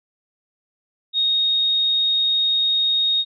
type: tone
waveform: sine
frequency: 3729 Hz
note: A#7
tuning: in tune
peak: -16 dBFS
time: 1.13-3.25 s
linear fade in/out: 50 ms
effects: none